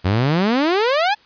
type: exponential sweep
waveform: sawtooth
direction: up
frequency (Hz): 87.31 to 870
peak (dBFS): -11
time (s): 0.04-1.15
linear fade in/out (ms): 20
effects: white hiss -51 dBFS RMS until 1.25 s + resampled to 11025 Hz